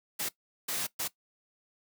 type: noise bursts at uneven times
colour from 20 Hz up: white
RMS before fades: -33 dBFS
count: 3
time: 0.19-0.29 / 0.68-0.87 / 0.99-1.08 s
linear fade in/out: 10 ms
effects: noise-tail reverb RT60 0.1 s tail -18 dB re dry + high-pass 100 Hz 12 dB/octave